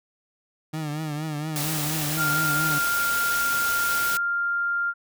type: tone with vibrato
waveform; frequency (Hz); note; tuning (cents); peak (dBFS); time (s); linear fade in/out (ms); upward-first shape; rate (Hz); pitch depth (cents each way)
30% pulse; 152.6; D#3; -33; -25; 0.73-2.79; 10; triangle; 4.3; 87
type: noise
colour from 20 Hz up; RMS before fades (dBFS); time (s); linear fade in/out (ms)
white; -29; 1.56-4.17; 0
type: tone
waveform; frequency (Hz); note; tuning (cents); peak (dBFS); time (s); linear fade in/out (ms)
sine; 1396.9; F6; 0; -22; 2.16-4.94; 50
effects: none